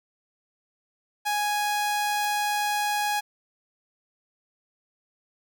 sawtooth tone, 830.6 Hz, G#5, in tune, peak -20 dBFS, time 1.25-3.21 s, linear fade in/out 20 ms
violet noise with exponential growth, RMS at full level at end -33 dBFS, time 2.16-2.25 s, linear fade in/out 0 ms, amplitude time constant 18 ms
effects none

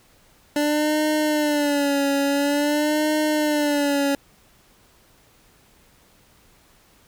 25% pulse tone with vibrato, 292.5 Hz, D4, 7 cents flat, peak -15 dBFS, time 0.56-4.15 s, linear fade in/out 2 ms, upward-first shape sine, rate 0.48 Hz, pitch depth 79 cents each way, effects pink hiss -56 dBFS RMS until 7.07 s

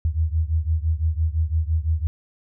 sine beating tone pair, 77.78 / 83.68 Hz, D#2 / E2, 0 / +27 cents, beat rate 5.9 Hz, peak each -21 / -23 dBFS, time 0.05-2.07 s, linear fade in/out 0 ms, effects none

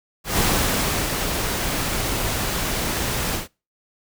pink noise with ADSR envelope, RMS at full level -19 dBFS, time 0.24-3.48 s, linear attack 140 ms, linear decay 710 ms, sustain -5 dB, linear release 140 ms, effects noise-tail reverb RT60 0.3 s tail -25 dB re dry

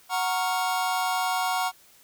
square chord, Gb major seventh, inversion none, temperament equal with one note detuned, 740 / 932.3 / 1103 / 1396.9 Hz, Gb5 / Bb5 / Db6 / F6, 0 / 0 / -9 / 0 cents, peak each -28 / -31 / -32 / -33 dBFS, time 0.09-1.72 s, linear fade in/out 50 ms, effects white hiss -56 dBFS RMS until 2.03 s

